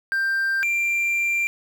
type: tone pair in turn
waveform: triangle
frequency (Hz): 1575 / 2371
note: G6 / D7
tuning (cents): +8 / +16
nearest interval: perfect fifth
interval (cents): 708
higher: second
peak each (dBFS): -18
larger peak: neither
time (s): 0.12-0.63 / 0.63-1.47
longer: second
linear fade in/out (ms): 0
effects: 8-bit